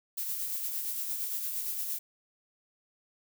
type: noise with tremolo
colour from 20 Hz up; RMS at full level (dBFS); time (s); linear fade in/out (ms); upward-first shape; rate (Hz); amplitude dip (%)
violet; -33; 0.17-1.99; 10; sine; 8.7; 35
effects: none